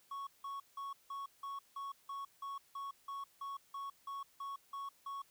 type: tone bursts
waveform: triangle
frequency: 1108.7 Hz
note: C#6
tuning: in tune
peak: -39 dBFS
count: 16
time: 0.11-5.22 s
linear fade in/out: 5 ms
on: 160 ms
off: 170 ms
effects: white hiss -69 dBFS RMS until 5.3 s